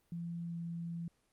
sine tone with pitch glide, 170 to 168.83 Hz, F3 to E3, -46 to +42 cents, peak -38 dBFS, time 0.12-1.08 s, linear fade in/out 2 ms, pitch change -12 cents, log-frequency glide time 0.47-0.57 s, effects pink hiss -75 dBFS RMS until 1.32 s + Opus 24 kbps

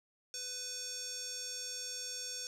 square tone with band-pass filter, 500 Hz, B4, 21 cents sharp, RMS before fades -42 dBFS, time 0.34-2.47 s, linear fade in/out 0 ms, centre 6000 Hz, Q 5.4, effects none

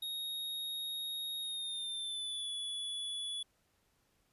square tone with pitch glide, 3750 to 3419 Hz, A#7 to G#7, +10 to +50 cents, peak -38 dBFS, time 0.02-3.43 s, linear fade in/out 5 ms, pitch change -160 cents, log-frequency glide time 1.41-2.5 s, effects pink hiss -75 dBFS RMS until 4.32 s + resampled to 32000 Hz

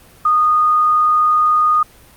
sine tone, 1232 Hz, D#6, 17 cents flat, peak -10 dBFS, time 0.25-1.83 s, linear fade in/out 5 ms, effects pink hiss -45 dBFS RMS until 2.16 s + Opus 32 kbps

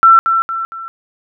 sine tone with echo, 1343 Hz, E6, 32 cents sharp, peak -3 dBFS, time 0.03-0.19 s, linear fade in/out 0 ms, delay 230 ms, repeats 3, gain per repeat -7 dB, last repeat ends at 0.88 s, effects none

